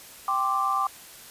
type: chord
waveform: sine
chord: G suspended fourth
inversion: none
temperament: equal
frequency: 784 / 1046.5 / 1174.7 Hz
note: G5 / C6 / D6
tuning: 0 / 0 / 0 cents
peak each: -29 / -29 / -24 dBFS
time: 0.28-0.87 s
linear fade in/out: 2 ms
effects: white hiss -46 dBFS RMS until 1.3 s + resampled to 32000 Hz